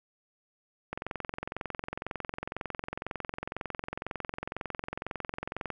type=click train; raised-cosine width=0.5 ms; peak=-19 dBFS; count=106; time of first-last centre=0.93-5.703 s; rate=22 Hz; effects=none